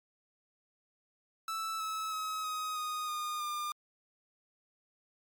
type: tone with pitch steps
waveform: 45% pulse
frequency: 1317 / 1297.4 / 1278 / 1259 / 1240.2 / 1221.7 / 1203.5 Hz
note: E6 / E6 / D#6 / D#6 / D#6 / D#6 / D6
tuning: -2 / -28 / +46 / +20 / -6 / -32 / +42 cents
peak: -34 dBFS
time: 1.48-3.72 s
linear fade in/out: 2 ms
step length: 320 ms
effects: MP3 96 kbps